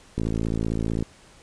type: click train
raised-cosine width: 3 ms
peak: -13 dBFS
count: 48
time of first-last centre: 0.18-1.025 s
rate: 55.6 Hz
effects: pink hiss -52 dBFS RMS until 1.42 s + resampled to 22050 Hz